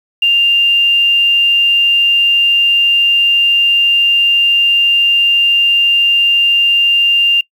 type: tone with quantisation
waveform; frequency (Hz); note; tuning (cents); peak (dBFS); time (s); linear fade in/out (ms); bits
sine; 2794; F7; 0; -7; 0.22-7.41; 5; 6
effects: noise-tail reverb RT60 0.1 s tail -24 dB re dry